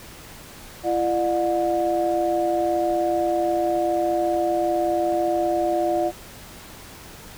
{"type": "tone cluster", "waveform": "sine", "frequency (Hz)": [340.2, 601, 722], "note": ["F4", "D5", "F#5"], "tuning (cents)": [-45, 40, -43], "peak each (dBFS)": -23, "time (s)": [0.83, 6.12], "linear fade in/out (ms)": 50, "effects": ["tanh soft clip ceiling -10 dBFS", "pink hiss -42 dBFS RMS until 7.37 s"]}